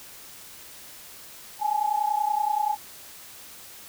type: tone pair together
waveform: sine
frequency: 827 / 857.5 Hz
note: G#5 / A5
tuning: -8 / -45 cents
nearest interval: minor second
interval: 63 cents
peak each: -25 dBFS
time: 1.59-2.77 s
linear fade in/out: 50 ms
effects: white hiss -45 dBFS RMS until 3.88 s